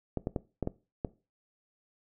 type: clicks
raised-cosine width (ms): 2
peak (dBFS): -17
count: 6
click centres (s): 0.173 / 0.271 / 0.362 / 0.627 / 0.674 / 1.048
effects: noise-tail reverb RT60 0.3 s tail -19 dB re dry